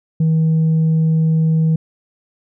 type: tone with tanh clipping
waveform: sine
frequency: 160 Hz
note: D#3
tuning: 49 cents sharp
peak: -12 dBFS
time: 0.2-1.76 s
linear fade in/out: 5 ms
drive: 1 dB
effects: none